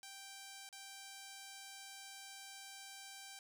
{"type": "tone with dropouts", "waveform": "5% pulse", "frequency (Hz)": 784, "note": "G5", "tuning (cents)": 0, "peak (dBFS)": -39, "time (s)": [0.03, 3.39], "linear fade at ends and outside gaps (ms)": 1, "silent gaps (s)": [0.69, 0.727], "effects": []}